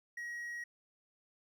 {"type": "tone", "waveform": "triangle", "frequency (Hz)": 1900, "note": "A#6", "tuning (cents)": 33, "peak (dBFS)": -38, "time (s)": [0.17, 0.64], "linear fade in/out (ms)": 5, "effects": []}